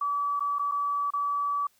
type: tone with dropouts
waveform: sine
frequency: 1148 Hz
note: D6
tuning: 40 cents flat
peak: -25 dBFS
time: 0.01-1.67 s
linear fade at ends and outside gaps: 5 ms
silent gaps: 0.396-0.405 / 0.586-0.593 / 0.714-0.719 / 1.105-1.135 s
effects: white hiss -66 dBFS RMS until 1.79 s